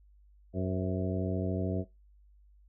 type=harmonic tone with a mistuned harmonic; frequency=93.2 Hz; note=F#2; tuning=13 cents sharp; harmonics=1 / 2 / 3 / 4 / 5 / 6 / 7; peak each=-33 / -34 / -37 / -38 / -41 / -42 / -40 dBFS; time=0.53-1.85 s; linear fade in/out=50 ms; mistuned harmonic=6; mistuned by=-57 cents; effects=noise-tail reverb RT60 0.2 s tail -20 dB re dry + added 50 Hz sine -57 dBFS peak until 2.68 s